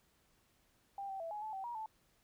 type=tone with pitch steps; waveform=sine; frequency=793 / 774 / 662 / 838 / 867 / 771 / 952 / 876 Hz; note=G5 / G5 / E5 / G#5 / A5 / G5 / A#5 / A5; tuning=+20 / -22 / +7 / +15 / -26 / -29 / +36 / -8 cents; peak=-40 dBFS; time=0.98-1.86 s; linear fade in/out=2 ms; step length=110 ms; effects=pink hiss -73 dBFS RMS until 2.23 s